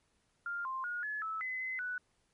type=tone with pitch steps; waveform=sine; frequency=1400 / 1051 / 1439 / 1709 / 1306 / 2028 / 2041 / 1483 Hz; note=F6 / C6 / F#6 / G#6 / E6 / B6 / C7 / F#6; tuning=+4 / +7 / -49 / +49 / -17 / +45 / -44 / +4 cents; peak=-35 dBFS; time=0.46-1.98 s; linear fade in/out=2 ms; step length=190 ms; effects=pink hiss -75 dBFS RMS until 2.33 s + MP3 48 kbps